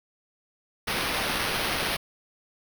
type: noise with sample-and-hold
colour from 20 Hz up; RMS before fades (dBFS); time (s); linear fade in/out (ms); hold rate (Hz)
violet; -28; 0.87-1.97; 10; 7350
effects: none